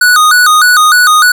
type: tone with vibrato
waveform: square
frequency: 1352 Hz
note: E6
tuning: 43 cents sharp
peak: -4 dBFS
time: 0.01-1.32 s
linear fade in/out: 5 ms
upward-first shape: square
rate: 3.3 Hz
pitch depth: 150 cents each way
effects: 7-bit